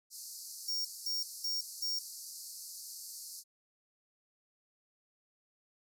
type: band-pass noise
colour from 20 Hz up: pink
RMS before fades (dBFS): -47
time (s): 0.1-3.44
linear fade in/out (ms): 50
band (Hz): 4400 to 14000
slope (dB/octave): 96
type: tone bursts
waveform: square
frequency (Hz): 5550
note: F8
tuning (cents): -12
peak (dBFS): -33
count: 4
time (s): 0.68-1.99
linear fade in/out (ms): 5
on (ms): 170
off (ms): 210
effects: none